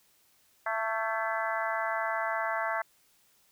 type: harmonic tone with a mistuned harmonic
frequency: 222.9 Hz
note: A3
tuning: 23 cents sharp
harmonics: 3 / 4 / 5 / 6 / 7 / 8 / 9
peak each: -34 / -35 / -36 / -37 / -37 / -38 / -39 dBFS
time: 0.66-2.82 s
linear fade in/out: 5 ms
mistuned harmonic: 8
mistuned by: -60 cents
effects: white hiss -66 dBFS RMS until 3.51 s